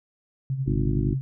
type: tone with tremolo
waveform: sine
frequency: 133.7 Hz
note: C3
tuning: 38 cents sharp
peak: -22 dBFS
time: 0.5-1.21 s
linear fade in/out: 0 ms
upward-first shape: sine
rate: 11 Hz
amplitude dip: 60%
type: harmonic tone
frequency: 51.2 Hz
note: G#1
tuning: 24 cents flat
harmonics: 1 / 2 / 3 / 4 / 5 / 6 / 7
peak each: -27 / -29 / -34 / -32 / -31 / -31 / -34 dBFS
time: 0.66-1.15 s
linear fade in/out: 20 ms
effects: none